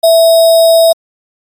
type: tone with sample-and-hold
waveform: sine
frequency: 659.3 Hz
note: E5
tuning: in tune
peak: -3 dBFS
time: 0.03-0.93 s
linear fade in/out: 10 ms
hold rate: 4410 Hz
effects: AAC 64 kbps